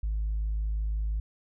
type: tone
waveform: sine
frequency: 52.9 Hz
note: G#1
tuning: 33 cents sharp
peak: -25 dBFS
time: 0.03-1.2 s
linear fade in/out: 5 ms
effects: tanh soft clip ceiling -24 dBFS